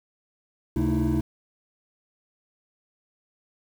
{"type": "tone cluster", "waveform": "triangle", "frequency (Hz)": [72.8, 134.4, 221.2, 306.2, 329.7], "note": ["D2", "C3", "A3", "D#4", "E4"], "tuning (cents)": [-15, 47, 9, -28, 0], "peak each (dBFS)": -25, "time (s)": [0.76, 1.21], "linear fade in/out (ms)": 5, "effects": ["tanh soft clip ceiling -14 dBFS", "8-bit"]}